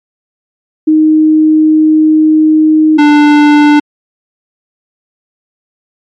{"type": "tone pair in turn", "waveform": ["sine", "square"], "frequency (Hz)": [311.1, 295.6], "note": ["D#4", "D4"], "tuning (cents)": [0, 11], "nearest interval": "minor second", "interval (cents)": 89, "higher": "first", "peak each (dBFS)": -3, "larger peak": "neither", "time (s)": [[0.87, 2.98], [2.98, 3.8]], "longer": "first", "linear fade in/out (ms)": 10, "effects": ["low-pass 3000 Hz 12 dB/octave", "MP3 64 kbps"]}